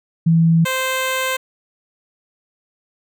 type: tone pair in turn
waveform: sine / 10% pulse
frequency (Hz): 164.81 / 520.7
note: E3 / C5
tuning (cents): 0 / -8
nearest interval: octave + minor sixth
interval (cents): 1992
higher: second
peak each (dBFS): -10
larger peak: neither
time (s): 0.26-0.65 / 0.65-1.37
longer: second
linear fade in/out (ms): 10
effects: none